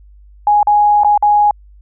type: tone with dropouts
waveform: sine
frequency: 830.6 Hz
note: G#5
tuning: in tune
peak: -7 dBFS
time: 0.47-1.51 s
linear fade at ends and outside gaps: 2 ms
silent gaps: 0.63-0.671 / 1.035-1.046 / 1.177-1.225 s
effects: added 50 Hz sine -39 dBFS peak until 1.81 s